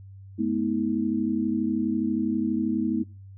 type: tone cluster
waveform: sine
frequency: 213.2 / 245.5 / 319.9 Hz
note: G#3 / B3 / D#4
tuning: +46 / -10 / +48 cents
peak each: -27 dBFS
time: 0.38-3.04 s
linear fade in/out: 20 ms
effects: noise-tail reverb RT60 0.4 s tail -23 dB re dry + added 97 Hz sine -42 dBFS peak until 3.37 s